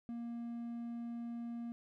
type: tone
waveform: triangle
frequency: 235 Hz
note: A#3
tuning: 14 cents sharp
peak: -38 dBFS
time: 0.09-1.72 s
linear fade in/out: 0 ms
effects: none